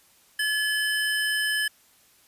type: tone pair together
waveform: square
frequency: 1712 / 3048 Hz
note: A6 / G7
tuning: -48 / -49 cents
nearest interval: minor seventh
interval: 999 cents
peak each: -25 / -30 dBFS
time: 0.39-1.68 s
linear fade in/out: 5 ms
effects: white hiss -59 dBFS RMS until 2.27 s + resampled to 32000 Hz